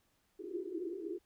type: band-pass noise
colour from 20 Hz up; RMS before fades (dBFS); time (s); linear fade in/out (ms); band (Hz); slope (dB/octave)
pink; -41; 0.39-1.19; 20; 330 to 400; 96
effects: pink hiss -75 dBFS RMS until 1.25 s